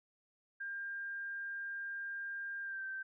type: tone with pitch glide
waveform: sine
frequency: 1600 to 1558.9 Hz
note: G6 to G6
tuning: +35 to -10 cents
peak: -39 dBFS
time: 0.6-3.03 s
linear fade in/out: 10 ms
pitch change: -45 cents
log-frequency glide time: 2.62-2.84 s
effects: none